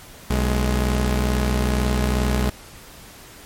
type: tone pair together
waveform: sawtooth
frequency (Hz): 62.31 / 209.9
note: B1 / G#3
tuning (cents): +16 / +19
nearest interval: octave + major sixth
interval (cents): 2103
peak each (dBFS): -15 / -20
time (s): 0.3-2.5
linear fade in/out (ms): 5
effects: pink hiss -43 dBFS RMS until 3.45 s + MP3 64 kbps